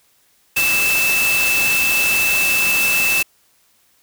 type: tone in noise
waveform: sine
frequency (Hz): 2637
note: E7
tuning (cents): 0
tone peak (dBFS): -15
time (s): 0.56-3.23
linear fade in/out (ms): 10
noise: white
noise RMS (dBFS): -21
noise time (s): 0.56-3.23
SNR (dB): +3
effects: white hiss -58 dBFS RMS until 4.02 s